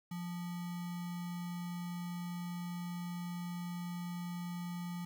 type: tone with sample-and-hold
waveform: sine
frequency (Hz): 175.1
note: F3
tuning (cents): +5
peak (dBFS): -38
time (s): 0.11-5.05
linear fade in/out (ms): 5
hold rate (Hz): 1050
effects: none